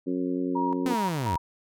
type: harmonic tone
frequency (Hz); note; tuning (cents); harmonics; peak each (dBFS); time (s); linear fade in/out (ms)
90.4; F#2; -40; 2 / 3 / 4 / 5 / 6; -35 / -27 / -32 / -37 / -41; 0.06-0.95; 20
type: tone with tremolo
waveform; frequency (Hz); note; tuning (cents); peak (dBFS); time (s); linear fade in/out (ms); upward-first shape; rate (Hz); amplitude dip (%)
sine; 949; A#5; +31; -26; 0.55-1.38; 10; square; 2.8; 80
type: linear sweep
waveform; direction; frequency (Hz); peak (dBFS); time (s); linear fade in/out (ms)
sawtooth; down; 261.8 to 77.78; -23; 0.86-1.36; 0
effects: none